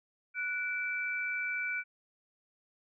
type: tone pair together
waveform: sine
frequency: 1476.1 / 2322 Hz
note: F#6 / D7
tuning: -5 / -20 cents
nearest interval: minor sixth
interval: 785 cents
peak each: -35 / -34 dBFS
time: 0.34-1.84 s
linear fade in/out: 50 ms
effects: none